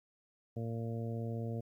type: harmonic tone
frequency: 114.9 Hz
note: A#2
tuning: 25 cents flat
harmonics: 1 / 2 / 3 / 4 / 5 / 6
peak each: -37 / -42 / -49 / -45 / -49 / -52 dBFS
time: 0.56-1.61 s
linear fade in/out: 10 ms
effects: 12-bit